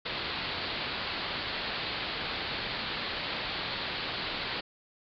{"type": "low-pass noise", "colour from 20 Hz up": "white", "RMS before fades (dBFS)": -35, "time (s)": [0.05, 4.61], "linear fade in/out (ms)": 10, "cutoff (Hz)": 4600, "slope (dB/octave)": 96, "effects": []}